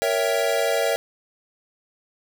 square chord, A# diminished seventh, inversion none, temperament equal with one note detuned, 466.2 / 558.5 / 659.3 / 784 Hz, A#4 / C#5 / E5 / G5, 0 / +13 / 0 / 0 cents, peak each -26 / -25 / -25 / -31 dBFS, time 0.02-0.96 s, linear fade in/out 0 ms, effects none

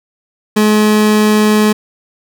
30% pulse tone, 212.7 Hz, G#3, 42 cents sharp, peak -5 dBFS, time 0.56-1.73 s, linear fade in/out 10 ms, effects none

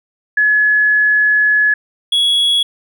sine / triangle tone pair in turn, 1700 / 3351 Hz, G#6 / G#7, +40 / +15 cents, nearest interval octave, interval 1175 cents, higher second, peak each -9 dBFS, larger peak neither, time 0.37-1.74 / 2.12-2.63 s, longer first, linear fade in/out 5 ms, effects none

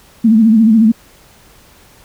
sine tone with vibrato, 221.8 Hz, A3, 14 cents sharp, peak -5 dBFS, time 0.24-0.92 s, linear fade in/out 10 ms, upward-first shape sine, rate 14 Hz, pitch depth 79 cents each way, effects pink hiss -45 dBFS RMS until 2.04 s

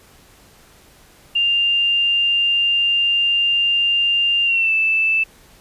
sine tone with pitch glide, 2796 to 2639 Hz, F7 to E7, +1 to +1 cents, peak -14 dBFS, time 1.35-5.24 s, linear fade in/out 10 ms, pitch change -100 cents, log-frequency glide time 4.44-4.72 s, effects pink hiss -49 dBFS RMS until 5.6 s + resampled to 32000 Hz

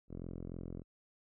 5% pulse tone with low-pass filter, 43.38 Hz, F1, 11 cents flat, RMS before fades -44 dBFS, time 0.08-0.84 s, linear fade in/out 50 ms, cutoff 360 Hz, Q 0.55, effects none

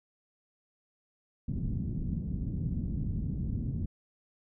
white low-pass noise, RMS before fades -33 dBFS, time 1.48-3.86 s, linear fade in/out 5 ms, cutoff 200 Hz, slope 24 dB/octave, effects none

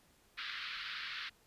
pink band-pass noise, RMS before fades -43 dBFS, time 0.37-1.3 s, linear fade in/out 20 ms, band 1300 to 4500 Hz, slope 48 dB/octave, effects pink hiss -68 dBFS RMS until 1.46 s + resampled to 32000 Hz

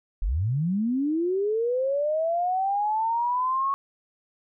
sine linear sweep, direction up, 35 to 1108.7 Hz, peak -22 dBFS, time 0.22-3.74 s, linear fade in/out 0 ms, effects none

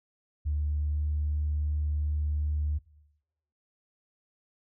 sine tone with pitch glide, 74.3 to 74.77 Hz, D2 to D2, +21 to +32 cents, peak -25 dBFS, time 0.45-2.79 s, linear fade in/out 20 ms, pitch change +11 cents, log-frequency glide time 0.89-0.95 s, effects noise-tail reverb RT60 0.9 s tail -21 dB re dry + tanh soft clip ceiling -21 dBFS

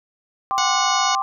sine chord, G suspended fourth, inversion none, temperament just, 784 / 1045.3 / 1176 Hz, G5 / C6 / D6, 0 / -2 / +2 cents, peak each -23 dBFS, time 0.51-1.22 s, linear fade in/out 0 ms
harmonic tone, 731 Hz, F#5, 21 cents flat, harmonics 1 / 2 / 3 / 4 / 5 / 6 / 7 / 8 / 9, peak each -29 / -29 / -29 / -29 / -29 / -29 / -29 / -29 / -29 dBFS, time 0.58-1.15 s, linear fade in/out 0 ms
effects none

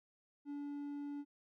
triangle tone, 287.5 Hz, D4, 37 cents flat, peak -39 dBFS, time 0.45-1.25 s, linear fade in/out 50 ms, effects none

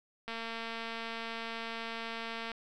click train, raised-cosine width 0.3 ms, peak -24 dBFS, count 511, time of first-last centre 0.28-2.517 s, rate 228 Hz, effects none

